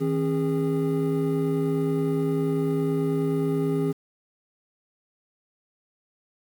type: tone cluster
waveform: triangle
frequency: 159.5 / 269.1 / 409.4 Hz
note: D#3 / C4 / G#4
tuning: +43 / +49 / -25 cents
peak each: -24 / -25 / -24 dBFS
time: 0-3.93 s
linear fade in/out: 20 ms
effects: 8-bit